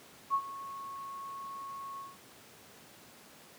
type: tone with ADSR envelope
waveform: sine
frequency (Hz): 1100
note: C#6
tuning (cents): -14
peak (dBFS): -24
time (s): 0.3-2.17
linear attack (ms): 41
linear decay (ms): 67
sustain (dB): -16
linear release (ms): 180
effects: pink hiss -55 dBFS RMS until 3.58 s + high-pass 150 Hz 12 dB/octave